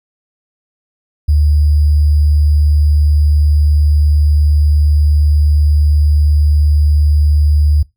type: tone with sample-and-hold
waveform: sine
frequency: 74.3 Hz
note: D2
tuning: 21 cents sharp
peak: -7 dBFS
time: 1.28-7.83 s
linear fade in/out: 10 ms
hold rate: 4900 Hz
effects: noise-tail reverb RT60 0.2 s tail -22 dB re dry